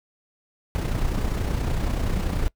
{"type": "noise with amplitude modulation", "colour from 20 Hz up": "brown", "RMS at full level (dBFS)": -22, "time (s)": [0.75, 2.48], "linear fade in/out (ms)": 0, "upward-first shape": "sine", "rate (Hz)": 30.5, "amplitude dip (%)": 50, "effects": ["noise-tail reverb RT60 0.1 s tail -23 dB re dry"]}